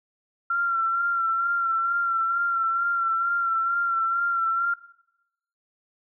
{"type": "tone with vibrato", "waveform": "sine", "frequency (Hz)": 1367, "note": "F6", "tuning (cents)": -37, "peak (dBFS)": -21, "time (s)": [0.5, 4.74], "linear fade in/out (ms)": 5, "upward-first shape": "sine", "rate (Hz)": 2.2, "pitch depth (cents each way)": 33, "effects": ["noise-tail reverb RT60 0.9 s tail -19 dB re dry"]}